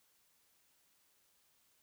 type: silence
effects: white hiss -73 dBFS RMS until 1.82 s